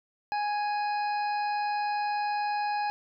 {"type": "harmonic tone", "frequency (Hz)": 830.6, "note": "G#5", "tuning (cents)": 0, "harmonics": [1, 2, 3, 5, 6], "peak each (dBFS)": [-27, -38, -41, -46, -47], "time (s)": [0.32, 2.9], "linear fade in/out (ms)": 0, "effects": []}